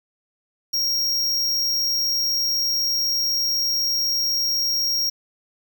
square tone, 5588 Hz, F8, in tune, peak -20 dBFS, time 0.73-5.1 s, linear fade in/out 10 ms, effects 8-bit

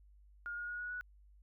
sine tone with pitch steps, 1422 / 1434.4 / 1446.9 / 1459.4 / 1472.1 Hz, F6 / F6 / F#6 / F#6 / F#6, +31 / +46 / -39 / -24 / -9 cents, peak -39 dBFS, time 0.46-1.01 s, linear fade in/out 0 ms, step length 110 ms, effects added 50 Hz sine -59 dBFS peak until 1.42 s

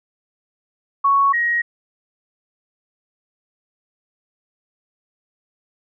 sine tone pair in turn, 1111 / 1888.5 Hz, C#6 / A#6, +4 / +22 cents, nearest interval major sixth, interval 918 cents, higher second, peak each -12 / -16 dBFS, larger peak first, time 1.04-1.33 / 1.33-1.62 s, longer neither, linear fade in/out 10 ms, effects none

